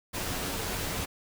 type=noise with comb filter; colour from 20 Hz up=pink; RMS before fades=-33 dBFS; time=0.13-1.06 s; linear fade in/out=20 ms; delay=11 ms; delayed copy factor=+0.55; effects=none